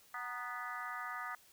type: harmonic tone with a mistuned harmonic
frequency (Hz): 246.9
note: B3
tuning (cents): 0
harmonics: 3 / 4 / 5 / 6 / 7 / 8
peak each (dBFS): -49 / -49 / -43 / -48 / -48 / -48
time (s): 0.14-1.35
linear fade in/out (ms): 2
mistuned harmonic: 4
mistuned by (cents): -84
effects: white hiss -64 dBFS RMS until 1.52 s